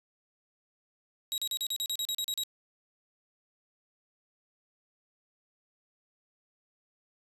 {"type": "tone bursts", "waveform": "sawtooth", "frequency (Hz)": 3829, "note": "A#7", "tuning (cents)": 46, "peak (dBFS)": -27, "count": 12, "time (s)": [1.32, 2.435], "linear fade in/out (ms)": 0, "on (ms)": 59, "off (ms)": 37, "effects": ["resampled to 32000 Hz"]}